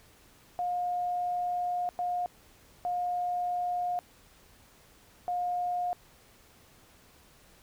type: tone bursts at uneven times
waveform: sine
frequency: 713 Hz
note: F5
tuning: 36 cents sharp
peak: -28 dBFS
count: 4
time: 0.59-1.89 / 1.99-2.26 / 2.85-3.99 / 5.28-5.93 s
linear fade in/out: 0 ms
effects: pink hiss -59 dBFS RMS until 7.62 s